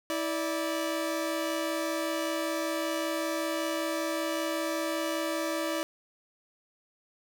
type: tone pair together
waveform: sawtooth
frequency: 324.6 / 584 Hz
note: E4 / D5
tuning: -27 / -10 cents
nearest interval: minor seventh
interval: 1017 cents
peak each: -28 dBFS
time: 0.1-5.83 s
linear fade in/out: 0 ms
effects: none